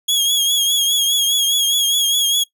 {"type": "tone with vibrato", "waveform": "sawtooth", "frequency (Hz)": 3306, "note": "G#7", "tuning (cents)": -9, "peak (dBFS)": -11, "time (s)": [0.08, 2.44], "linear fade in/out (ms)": 10, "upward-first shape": "triangle", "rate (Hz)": 4.9, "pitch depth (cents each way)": 57, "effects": ["noise-tail reverb RT60 0.1 s tail -20 dB re dry"]}